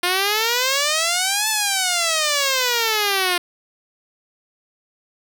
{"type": "exponential two-way sweep", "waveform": "5% pulse", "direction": "up then down", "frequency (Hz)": [349.2, 880, 349.2], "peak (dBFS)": -6, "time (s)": [0.03, 3.38], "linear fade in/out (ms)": 5, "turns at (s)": 1.49, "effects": []}